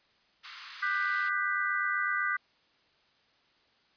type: high-pass noise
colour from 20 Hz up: pink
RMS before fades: -44 dBFS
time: 0.43-1.3 s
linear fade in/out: 20 ms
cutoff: 1100 Hz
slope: 48 dB/octave
type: chord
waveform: sine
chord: G major seventh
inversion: second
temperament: equal with one note detuned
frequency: 1198.6 / 1480 / 1568 / 1975.5 Hz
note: D6 / F#6 / G6 / B6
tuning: +35 / 0 / 0 / 0 cents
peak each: -33 dBFS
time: 0.82-2.37 s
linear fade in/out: 10 ms
effects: white hiss -67 dBFS RMS until 3.96 s + resampled to 11025 Hz